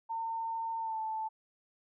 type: tone with pitch glide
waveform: sine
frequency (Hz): 907 to 879.1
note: A#5 to A5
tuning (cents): -48 to -2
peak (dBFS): -33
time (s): 0.09-1.29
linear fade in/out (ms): 20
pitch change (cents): -54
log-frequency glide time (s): 0.78-1
effects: none